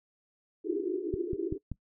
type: band-pass noise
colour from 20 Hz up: pink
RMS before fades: -33 dBFS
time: 0.64-1.58 s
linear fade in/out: 20 ms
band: 310 to 410 Hz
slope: 96 dB/octave
type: click train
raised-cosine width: 5 ms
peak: -23 dBFS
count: 4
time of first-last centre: 1.14-1.717 s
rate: 5.2 Hz
effects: noise-tail reverb RT60 0.1 s tail -21 dB re dry